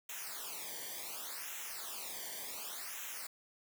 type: noise with flanger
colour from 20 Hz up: white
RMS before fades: -44 dBFS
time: 0.09-3.27 s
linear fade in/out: 5 ms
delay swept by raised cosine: 0.21 to 0.77 ms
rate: 0.68 Hz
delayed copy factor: -0.9
effects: none